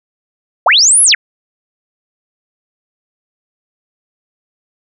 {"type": "linear two-way sweep", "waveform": "sine", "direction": "up then down", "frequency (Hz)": [493.9, 11175, 1350], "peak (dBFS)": -5, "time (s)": [0.66, 1.15], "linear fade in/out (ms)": 5, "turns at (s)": 1.02, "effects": []}